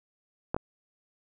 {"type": "clicks", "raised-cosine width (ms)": 1, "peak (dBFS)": [-14, -16], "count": 2, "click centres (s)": [0.545, 0.565], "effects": []}